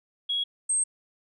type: tone pair in turn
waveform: sine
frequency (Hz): 3322 / 8371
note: G#7 / C9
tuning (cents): 0 / 0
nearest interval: octave + major third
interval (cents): 1600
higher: second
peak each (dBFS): -24 / -21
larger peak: second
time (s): 0.29-0.44 / 0.69-0.84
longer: neither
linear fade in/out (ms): 10
effects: tanh soft clip ceiling -18 dBFS